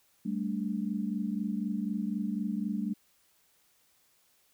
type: chord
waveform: sine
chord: G suspended second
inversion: none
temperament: equal with one note detuned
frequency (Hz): 196 / 220 / 290.3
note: G3 / A3 / D4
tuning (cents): 0 / 0 / -20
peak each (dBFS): -33 / -33 / -38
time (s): 0.25-2.94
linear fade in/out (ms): 10
effects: white hiss -68 dBFS RMS until 4.53 s